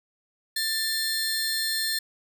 sawtooth tone pair together, 1777 / 4226 Hz, A6 / C8, +17 / +16 cents, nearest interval octave + minor third, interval 1499 cents, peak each -26 / -24 dBFS, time 0.56-1.99 s, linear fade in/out 5 ms, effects none

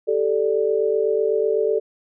sine chord, G suspended second, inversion none, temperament equal, 392 / 440 / 587.3 Hz, G4 / A4 / D5, 0 / 0 / 0 cents, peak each -23 / -19 / -25 dBFS, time 0.07-1.8 s, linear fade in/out 20 ms, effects none

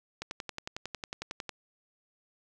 click train, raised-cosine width 0.2 ms, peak -19 dBFS, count 15, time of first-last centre 0.22-1.493 s, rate 11 Hz, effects none

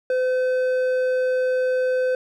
sine tone with hard clipping, 510 Hz, C5, 44 cents flat, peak -20 dBFS, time 0.1-2.15 s, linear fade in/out 2 ms, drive 6 dB, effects none

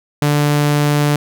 sawtooth tone, 146.83 Hz, D3, in tune, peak -8 dBFS, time 0.22-1.16 s, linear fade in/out 2 ms, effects none

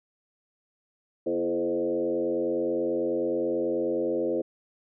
sine tone with frequency modulation, 425.8 Hz, G#4, 43 cents sharp, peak -24 dBFS, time 1.26-4.42 s, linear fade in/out 10 ms, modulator 89.3 Hz, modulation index 1.6, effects none

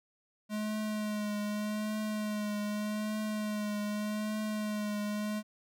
square tone with vibrato, 211.2 Hz, G#3, 29 cents sharp, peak -33 dBFS, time 0.49-5.43 s, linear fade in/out 50 ms, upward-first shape triangle, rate 0.83 Hz, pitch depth 31 cents each way, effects none

